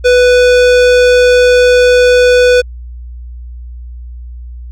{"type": "tone with hard clipping", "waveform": "sine", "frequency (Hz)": 495.2, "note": "B4", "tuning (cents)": 5, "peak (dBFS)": -6, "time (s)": [0.04, 2.62], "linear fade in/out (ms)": 20, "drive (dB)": 18, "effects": ["added 60 Hz sine -24 dBFS peak until 4.71 s"]}